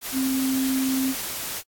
sine tone in noise, 264.3 Hz, C4, 18 cents sharp, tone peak -21 dBFS, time 0.12-1.15 s, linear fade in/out 50 ms, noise white, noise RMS -31 dBFS, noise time 0.01-1.63 s, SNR +7 dB, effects AAC 64 kbps

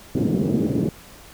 pink band-pass noise, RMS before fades -21 dBFS, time 0.15-0.89 s, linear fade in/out 2 ms, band 130 to 390 Hz, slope 24 dB/octave, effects pink hiss -45 dBFS RMS until 1.33 s

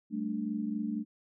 sine chord, G suspended second, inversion none, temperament equal, 196 / 220 / 293.7 Hz, G3 / A3 / D4, 0 / 0 / 0 cents, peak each -38 / -33 / -37 dBFS, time 0.1-1.05 s, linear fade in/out 50 ms, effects none

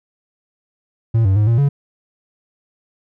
triangle tone with pitch steps, 113.7 / 96.1 / 105.4 / 116.1 / 141.3 Hz, A#2 / G2 / G#2 / A#2 / C#3, -43 / -34 / +26 / -7 / +34 cents, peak -9 dBFS, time 1.14-1.69 s, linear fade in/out 10 ms, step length 110 ms, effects none

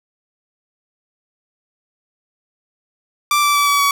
sawtooth tone with pitch steps, 1174.7 / 1163.9 / 1153.2 / 1142.6 / 1132.1 Hz, D6 / D6 / D6 / D6 / C#6, 0 / -16 / -32 / -48 / +36 cents, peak -9 dBFS, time 3.31-3.91 s, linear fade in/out 2 ms, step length 120 ms, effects none

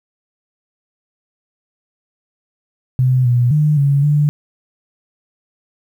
sine tone with pitch steps, 128.2 / 122 / 150.9 / 140.6 / 147.7 Hz, C3 / B2 / D3 / C#3 / D3, -35 / -21 / +47 / +25 / +10 cents, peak -10 dBFS, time 2.99-4.29 s, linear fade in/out 0 ms, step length 260 ms, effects 8-bit

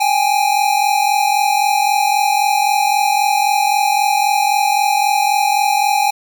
square tone pair together, 793 / 836.8 Hz, G5 / G#5, +20 / +13 cents, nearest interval minor second, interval 93 cents, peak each -16 dBFS, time 0-6.11 s, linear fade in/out 10 ms, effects none

